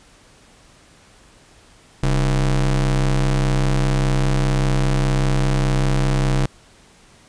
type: ring-modulated tone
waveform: square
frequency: 83.4 Hz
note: E2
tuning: 21 cents sharp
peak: -13 dBFS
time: 2.03-6.46 s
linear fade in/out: 5 ms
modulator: 50.9 Hz
effects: pink hiss -50 dBFS RMS until 7.28 s + resampled to 22050 Hz